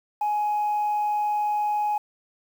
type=tone; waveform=sine; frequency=837 Hz; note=G#5; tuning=13 cents sharp; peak=-20 dBFS; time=0.21-1.98 s; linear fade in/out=5 ms; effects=tanh soft clip ceiling -19 dBFS + 8-bit